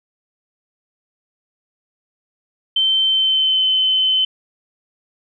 sine tone with pitch glide, 3100 to 3057 Hz, G7 to G7, -20 to -44 cents, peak -13 dBFS, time 2.76-4.25 s, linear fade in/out 5 ms, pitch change -24 cents, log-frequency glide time 3.05-3.63 s, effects none

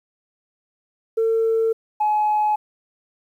sine tone pair in turn, 449.8 / 847.1 Hz, A4 / G#5, +38 / +34 cents, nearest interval major seventh, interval 1096 cents, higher second, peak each -15 dBFS, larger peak neither, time 1.17-1.73 / 2-2.56 s, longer neither, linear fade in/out 10 ms, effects tanh soft clip ceiling -13 dBFS + 9-bit

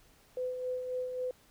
sine tone with tremolo, 505 Hz, B4, 39 cents sharp, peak -31 dBFS, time 0.37-1.31 s, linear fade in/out 2 ms, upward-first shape sine, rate 3.7 Hz, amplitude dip 45%, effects pink hiss -63 dBFS RMS until 1.5 s

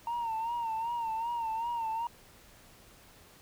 sine tone with vibrato, 918 Hz, A#5, 27 cents flat, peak -29 dBFS, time 0.07-2.07 s, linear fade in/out 2 ms, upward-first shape sine, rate 2.6 Hz, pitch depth 67 cents each way, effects tanh soft clip ceiling -29 dBFS + pink hiss -57 dBFS RMS until 3.41 s

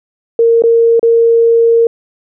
sine tone with dropouts, 461.8 Hz, A#4, 16 cents flat, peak -5 dBFS, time 0.39-1.87 s, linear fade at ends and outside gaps 2 ms, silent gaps 0.622-0.637 / 0.995-1.029 s, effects none

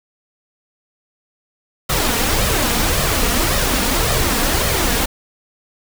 pink noise with flanger, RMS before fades -17 dBFS, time 1.89-5.06 s, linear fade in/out 10 ms, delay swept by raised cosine 1.6 to 4.3 ms, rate 1.8 Hz, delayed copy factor +0.55, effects none

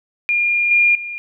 sine tone with level steps, 2412 Hz, D7, 46 cents sharp, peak -14 / -10 / -25 dBFS, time 0.29-1.18 s, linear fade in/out 0 ms, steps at 0.71 / 0.95 s, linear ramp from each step 2 ms, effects none

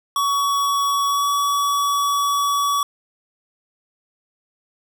square tone with pitch glide, 1126 to 1137.1 Hz, C#6 to C#6, +27 to +44 cents, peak -18 dBFS, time 0.16-2.83 s, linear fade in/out 2 ms, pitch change +17 cents, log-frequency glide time 1.07-1.26 s, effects none

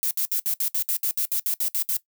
violet noise bursts, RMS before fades -24 dBFS, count 14, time 0.03-1.968 s, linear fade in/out 0 ms, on 79 ms, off 64 ms, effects noise-tail reverb RT60 0.1 s tail -17 dB re dry

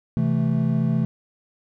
triangle chord, A minor, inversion first, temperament equal, 130.81 / 164.81 / 220 Hz, C3 / E3 / A3, 0 / 0 / 0 cents, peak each -21 dBFS, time 0.17-1.05 s, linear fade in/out 0 ms, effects none

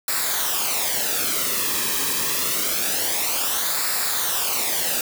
white noise with flanger, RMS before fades -23 dBFS, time 0.08-5.01 s, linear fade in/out 2 ms, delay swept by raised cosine 0.32 to 1.42 ms, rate 0.26 Hz, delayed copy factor -0.65, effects none

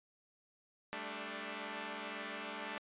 5% pulse chord, G suspended second, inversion none, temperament equal with one note detuned, 198.16 / 220 / 293.7 Hz, G3 / A3 / D4, +19 / 0 / 0 cents, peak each -36 / -34 / -34 dBFS, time 0.93-2.78 s, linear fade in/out 0 ms, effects resampled to 8000 Hz

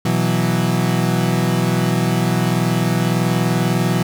35% pulse chord, B suspended fourth, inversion none, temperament equal, 123.47 / 164.81 / 185 Hz, B2 / E3 / F#3, 0 / 0 / 0 cents, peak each -18 dBFS, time 0.05-4.03 s, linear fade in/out 5 ms, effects none

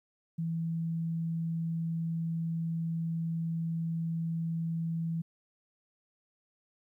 sine tone, 164.81 Hz, E3, in tune, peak -30 dBFS, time 0.38-5.22 s, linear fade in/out 10 ms, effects 12-bit

